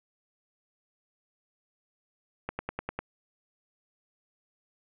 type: click train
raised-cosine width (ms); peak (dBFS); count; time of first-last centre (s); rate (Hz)
0.5; -17; 6; 2.49-2.99; 10
effects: resampled to 8000 Hz + 8-bit